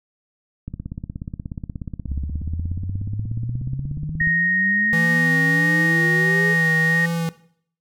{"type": "click train", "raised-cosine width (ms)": 5, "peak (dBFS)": -17, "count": 61, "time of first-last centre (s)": [0.68, 4.273], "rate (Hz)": 16.7}
{"type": "exponential sweep", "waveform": "sine", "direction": "up", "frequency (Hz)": [66.5, 425.6], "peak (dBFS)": -25, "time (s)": [2.07, 6.55], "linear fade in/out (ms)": 20}
{"type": "tone", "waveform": "sine", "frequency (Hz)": 1864.7, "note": "A#6", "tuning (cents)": 0, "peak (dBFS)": -17, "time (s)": [4.2, 7.06], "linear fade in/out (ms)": 5}
{"type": "tone with vibrato", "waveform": "square", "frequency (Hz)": 164.81, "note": "E3", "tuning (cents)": 0, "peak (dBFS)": -22, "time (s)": [4.93, 7.29], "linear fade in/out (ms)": 0, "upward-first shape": "sine", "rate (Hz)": 1.5, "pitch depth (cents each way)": 36}
{"effects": ["noise-tail reverb RT60 0.6 s tail -18 dB re dry"]}